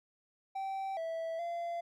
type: tone with pitch steps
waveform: triangle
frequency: 775 / 656 / 685 Hz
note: G5 / E5 / F5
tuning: -20 / -9 / -34 cents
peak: -33 dBFS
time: 0.55-1.81 s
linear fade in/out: 10 ms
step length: 420 ms
effects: none